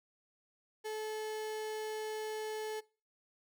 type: tone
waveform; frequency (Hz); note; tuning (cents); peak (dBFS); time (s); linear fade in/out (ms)
35% pulse; 432.5; A4; -30; -36; 0.84-2.81; 20
effects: noise-tail reverb RT60 0.4 s tail -23 dB re dry